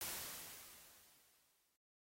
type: noise with exponential decay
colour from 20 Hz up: white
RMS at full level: -43 dBFS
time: 0.01-1.76 s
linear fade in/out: 1 ms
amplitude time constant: 380 ms
effects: noise-tail reverb RT60 0.2 s tail -19 dB re dry + AAC 48 kbps